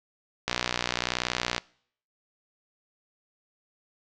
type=click train; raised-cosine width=0.2 ms; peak=-8 dBFS; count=68; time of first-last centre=0.48-1.58 s; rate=60.9 Hz; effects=noise-tail reverb RT60 0.6 s tail -24 dB re dry + low-pass 7000 Hz 12 dB/octave